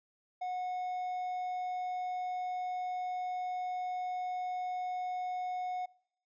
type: tone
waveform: triangle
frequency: 730 Hz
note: F#5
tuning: 24 cents flat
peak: -32 dBFS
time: 0.41-5.86 s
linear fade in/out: 10 ms
effects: noise-tail reverb RT60 0.7 s tail -24 dB re dry + resampled to 16000 Hz